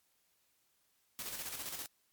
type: noise with tremolo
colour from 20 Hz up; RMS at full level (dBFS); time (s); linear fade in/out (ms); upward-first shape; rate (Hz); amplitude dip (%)
white; -41; 1.19-1.86; 0; square; 15; 45
effects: white hiss -75 dBFS RMS until 2.12 s + MP3 96 kbps